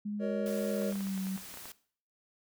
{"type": "tone with pitch glide", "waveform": "sine", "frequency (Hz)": [207.7, 190.46], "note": ["G#3", "G3"], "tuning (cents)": [0, -50], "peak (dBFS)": -33, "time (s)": [0.05, 1.37], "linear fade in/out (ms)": 10, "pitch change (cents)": -150, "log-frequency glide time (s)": [0.7, 1.19]}
{"type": "chord", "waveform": "triangle", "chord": "D# minor seventh", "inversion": "first", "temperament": "just", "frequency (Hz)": [373.4, 466.7, 560, 622.3], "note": ["F#4", "A#4", "C#5", "D#5"], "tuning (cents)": [16, 2, 18, 0], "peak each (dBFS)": [-39, -34, -34, -38], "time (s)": [0.19, 0.94], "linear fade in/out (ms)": 50}
{"type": "noise", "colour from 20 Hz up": "white", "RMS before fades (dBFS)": -47, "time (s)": [0.46, 1.72], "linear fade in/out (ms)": 2}
{"type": "clicks", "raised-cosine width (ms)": 0.5, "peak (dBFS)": -32, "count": 11, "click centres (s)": [0.82, 0.925, 0.956, 1.007, 1.07, 1.177, 1.269, 1.377, 1.541, 1.573, 1.656]}
{"effects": ["noise-tail reverb RT60 0.5 s tail -18 dB re dry"]}